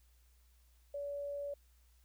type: tone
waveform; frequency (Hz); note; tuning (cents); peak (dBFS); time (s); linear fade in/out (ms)
sine; 571; D5; -49; -38; 0.94-1.54; 5
effects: added 60 Hz sine -64 dBFS peak until 2.04 s + white hiss -74 dBFS RMS until 2.04 s